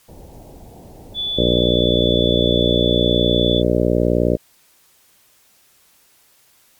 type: low-pass noise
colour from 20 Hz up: pink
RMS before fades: -40 dBFS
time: 0.08-1.71 s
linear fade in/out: 10 ms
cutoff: 850 Hz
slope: 48 dB/octave
type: tone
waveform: sine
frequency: 3461 Hz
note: A7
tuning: 29 cents flat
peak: -20 dBFS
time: 1.14-3.63 s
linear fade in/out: 50 ms
type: harmonic tone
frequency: 59.7 Hz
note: A#1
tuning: 42 cents sharp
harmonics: 1 / 2 / 3 / 4 / 5 / 6 / 7 / 8 / 9 / 10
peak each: -23 / -23 / -23 / -23 / -23 / -23 / -23 / -23 / -23 / -23 dBFS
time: 1.37-4.37 s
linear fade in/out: 20 ms
effects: white hiss -55 dBFS RMS until 6.79 s + MP3 96 kbps